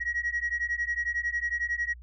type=beating tone pair; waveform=sine; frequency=1898 / 1909 Hz; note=A#6 / A#6; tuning=+31 / +41 cents; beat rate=11 Hz; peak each=-29 dBFS; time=0-1.94 s; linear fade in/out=20 ms; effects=tanh soft clip ceiling -22 dBFS + added 60 Hz sine -44 dBFS peak until 2.02 s